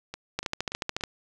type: two click trains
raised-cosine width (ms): 0.2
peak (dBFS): -19 / -11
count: 4 / 10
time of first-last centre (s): 0.14-1.01 / 0.39-1.037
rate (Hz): 3.45 / 13.9
effects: none